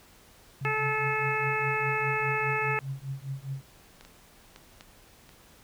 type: tone with tremolo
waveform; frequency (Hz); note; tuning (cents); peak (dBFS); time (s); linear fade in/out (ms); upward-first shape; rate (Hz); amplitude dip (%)
sine; 135.9; C#3; -34; -29; 0.61-3.63; 5; triangle; 4.9; 100
type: harmonic tone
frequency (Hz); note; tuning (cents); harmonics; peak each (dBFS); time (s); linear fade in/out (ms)
433.5; A4; -26; 1 / 2 / 3 / 4 / 5 / 6; -33 / -33 / -33 / -33 / -33 / -33; 0.65-2.79; 0
type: clicks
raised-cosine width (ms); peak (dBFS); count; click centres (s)
0.2; -30 / -31 / -29 / -27 / -34; 5; 4.01 / 4.05 / 4.561 / 4.809 / 5.292
effects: pink hiss -56 dBFS RMS until 5.63 s